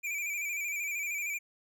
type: tone with vibrato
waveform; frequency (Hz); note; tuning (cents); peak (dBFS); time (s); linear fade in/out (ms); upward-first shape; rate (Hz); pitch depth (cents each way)
square; 2350; D7; +1; -33; 0.03-1.39; 20; square; 13; 43
effects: none